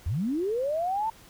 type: linear sweep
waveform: sine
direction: up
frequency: 66.8 to 910 Hz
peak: -25 dBFS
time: 0.06-1.1 s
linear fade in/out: 5 ms
effects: pink hiss -53 dBFS RMS until 1.29 s